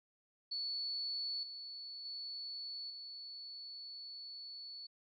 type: tone with level steps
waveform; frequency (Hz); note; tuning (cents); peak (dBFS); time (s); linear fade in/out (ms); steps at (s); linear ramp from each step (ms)
sine; 4435; C#8; 0; -37 / -45 / -42 / -46; 0.51-4.87; 10; 1.43 / 2.05 / 2.9; 2
effects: none